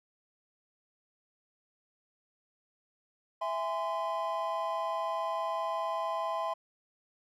triangle chord, E augmented, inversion none, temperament just, 659.3 / 824.1 / 1030.1 Hz, E5 / G#5 / B#5, 0 / -14 / -27 cents, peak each -33 / -36 / -32 dBFS, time 3.41-6.54 s, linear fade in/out 10 ms, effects none

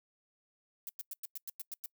violet noise bursts, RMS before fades -41 dBFS, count 9, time 0.87-1.859 s, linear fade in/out 0 ms, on 21 ms, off 100 ms, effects noise-tail reverb RT60 0.1 s tail -25 dB re dry

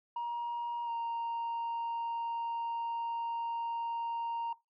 sine tone with pitch glide, 947 to 929.7 Hz, A#5 to A#5, +27 to -5 cents, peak -31 dBFS, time 0.16-4.53 s, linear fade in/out 5 ms, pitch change -32 cents, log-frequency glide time 0.85-0.9 s, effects noise-tail reverb RT60 0.2 s tail -20 dB re dry + tanh soft clip ceiling -32 dBFS

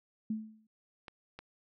sine tone with exponential decay, 217.9 Hz, A3, 17 cents flat, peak -29 dBFS, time 0.3-0.67 s, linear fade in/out 5 ms, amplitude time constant 79 ms
clicks, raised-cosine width 0.3 ms, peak -29 dBFS, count 2, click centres 1.082 / 1.39 s
effects none

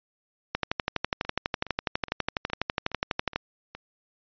two click trains, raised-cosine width 0.3 ms, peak -9 / -23 dBFS, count 35 / 7, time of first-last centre 0.55-3.36 / 1.25-3.75 s, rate 12.1 / 2.4 Hz, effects resampled to 11025 Hz

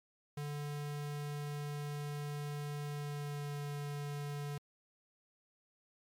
square tone with pitch glide, 146.2 to 144.86 Hz, D3 to D3, -7 to -23 cents, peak -39 dBFS, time 0.37-4.58 s, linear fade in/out 5 ms, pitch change -16 cents, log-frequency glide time 2.86-3.57 s, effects MP3 96 kbps

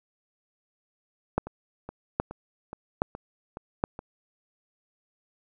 two click trains, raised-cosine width 1 ms, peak -23 / -9 dBFS, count 7 / 4, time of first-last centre 1.47-3.991 / 1.38-3.839 s, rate 2.38 / 1.22 Hz, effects none

